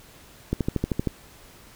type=click train; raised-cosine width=3 ms; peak=-10 dBFS; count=8; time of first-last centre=0.53-1.073 s; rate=12.9 Hz; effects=pink hiss -50 dBFS RMS until 1.75 s